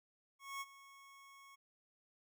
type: tone with ADSR envelope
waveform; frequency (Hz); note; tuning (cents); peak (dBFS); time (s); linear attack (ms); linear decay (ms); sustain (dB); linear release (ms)
25% pulse; 1100; C#6; -14; -37; 0.39-1.56; 220; 36; -17; 16
effects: none